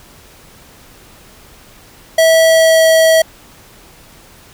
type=tone with pitch glide; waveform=square; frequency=650 to 645.9 Hz; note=E5 to E5; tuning=-24 to -35 cents; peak=-7 dBFS; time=2.18-3.22 s; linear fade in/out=5 ms; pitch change=-11 cents; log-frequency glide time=2.45-2.85 s; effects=pink hiss -42 dBFS RMS until 4.53 s